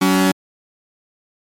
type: tone pair together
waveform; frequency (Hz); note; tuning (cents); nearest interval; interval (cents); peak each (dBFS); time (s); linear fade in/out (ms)
sawtooth; 188.4 / 282.3; F#3 / C#4; +32 / +32; perfect fifth; 700; -11; 0.01-0.32; 10
effects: MP3 64 kbps